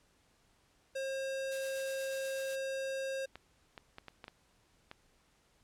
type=tone; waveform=square; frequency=536 Hz; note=C5; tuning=42 cents sharp; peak=-36 dBFS; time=0.95-3.26 s; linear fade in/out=10 ms
type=noise with tremolo; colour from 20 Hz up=blue; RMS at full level=-44 dBFS; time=1.51-2.56 s; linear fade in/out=10 ms; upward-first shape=sine; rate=8.2 Hz; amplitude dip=35%
type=clicks; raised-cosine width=0.3 ms; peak=-30 dBFS; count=7; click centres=3.356 / 3.778 / 3.984 / 4.083 / 4.242 / 4.281 / 4.914 s
effects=pink hiss -70 dBFS RMS until 5.63 s + low-pass 10000 Hz 12 dB/octave